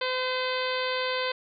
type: harmonic tone with a mistuned harmonic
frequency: 511 Hz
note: C5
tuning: 41 cents flat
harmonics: 1 / 2 / 3 / 4 / 5 / 6 / 7 / 8 / 9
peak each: -30 / -33 / -35 / -36 / -37 / -38 / -38 / -39 / -40 dBFS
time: 0.01-1.32 s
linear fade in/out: 5 ms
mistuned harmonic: 6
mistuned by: +26 cents
effects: none